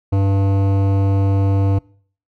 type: tone with hard clipping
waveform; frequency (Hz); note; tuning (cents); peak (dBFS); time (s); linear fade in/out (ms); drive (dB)
sine; 98; G2; 0; -15; 0.12-1.79; 10; 15
effects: noise-tail reverb RT60 0.5 s tail -23 dB re dry